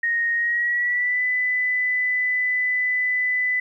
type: tone with pitch glide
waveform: sine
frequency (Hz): 1864.7 to 1998.5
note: A#6 to B6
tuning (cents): 0 to +20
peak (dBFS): -19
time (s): 0.03-3.6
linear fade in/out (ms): 5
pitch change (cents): +120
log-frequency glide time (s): 0.34-1.23
effects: 10-bit